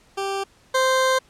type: tone pair in turn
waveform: 20% pulse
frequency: 392 / 521.3 Hz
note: G4 / C5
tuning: 0 / -6 cents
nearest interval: perfect fourth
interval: 494 cents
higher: second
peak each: -19 / -12 dBFS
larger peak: second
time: 0.17-0.44 / 0.74-1.19 s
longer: second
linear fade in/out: 10 ms
effects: pink hiss -56 dBFS RMS until 1.29 s + low-pass 9000 Hz 12 dB/octave